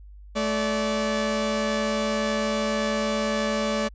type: tone pair together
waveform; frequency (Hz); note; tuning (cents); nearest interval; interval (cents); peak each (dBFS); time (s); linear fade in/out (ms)
sawtooth; 216.9 / 579; A3 / D5; -25 / -25; octave + perfect fourth; 1700; -22 / -22; 0.35-3.89; 20
effects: added 50 Hz sine -42 dBFS peak until 3.94 s + resampled to 16000 Hz